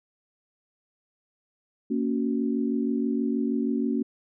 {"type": "chord", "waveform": "sine", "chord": "F# major", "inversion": "first", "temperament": "just", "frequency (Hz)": [231.2, 277.5, 370], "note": ["A#3", "C#4", "F#4"], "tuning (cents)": [-14, 2, 0], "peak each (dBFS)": [-26, -27, -32], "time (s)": [1.9, 4.03], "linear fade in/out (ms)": 10, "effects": []}